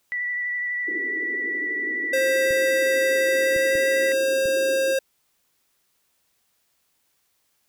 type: tone with vibrato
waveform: sine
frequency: 1960 Hz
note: B6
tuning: 14 cents flat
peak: -24 dBFS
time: 0.12-4.12 s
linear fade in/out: 0 ms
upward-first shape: sine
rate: 12 Hz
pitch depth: 15 cents each way
type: band-pass noise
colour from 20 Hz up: pink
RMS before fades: -37 dBFS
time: 0.87-4.95 s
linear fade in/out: 10 ms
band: 290 to 420 Hz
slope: 48 dB/octave
type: tone with pitch glide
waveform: square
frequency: 530 to 535.2 Hz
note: C5 to C5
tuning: +22 to +39 cents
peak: -20 dBFS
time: 2.13-4.99 s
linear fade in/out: 5 ms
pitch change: +17 cents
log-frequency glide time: 3.35-3.83 s
type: clicks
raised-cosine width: 3 ms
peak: -24 dBFS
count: 4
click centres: 2.508 / 3.563 / 3.754 / 4.457 s
effects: white hiss -69 dBFS RMS until 7.68 s